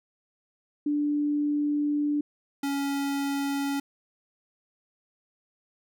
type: tone pair in turn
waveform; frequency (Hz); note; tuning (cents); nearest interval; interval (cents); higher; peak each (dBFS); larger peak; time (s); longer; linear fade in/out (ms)
sine / square; 293.6 / 279.6; D4 / C#4; 0 / +15; minor second; 85; first; -23 / -27; first; 0.86-2.21 / 2.63-3.8; first; 5
effects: none